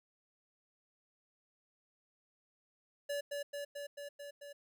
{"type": "tone with echo", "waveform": "square", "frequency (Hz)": 573, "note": "D5", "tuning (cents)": -43, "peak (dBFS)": -36, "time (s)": [3.09, 3.21], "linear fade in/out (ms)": 10, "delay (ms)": 220, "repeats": 6, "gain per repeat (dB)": -2, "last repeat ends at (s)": 4.53, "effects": []}